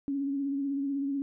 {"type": "tone with vibrato", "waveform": "sine", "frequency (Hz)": 278, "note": "C#4", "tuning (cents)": 5, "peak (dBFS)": -28, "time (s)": [0.08, 1.22], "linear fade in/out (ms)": 0, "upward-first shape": "sine", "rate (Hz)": 16, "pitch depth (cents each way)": 37, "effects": []}